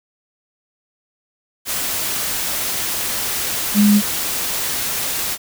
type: tone in noise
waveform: sine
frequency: 206.7 Hz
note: G#3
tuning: 8 cents flat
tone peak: -9 dBFS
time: 3.74-4.02 s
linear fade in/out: 50 ms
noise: white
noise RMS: -22 dBFS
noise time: 1.65-5.38 s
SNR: +10 dB
effects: none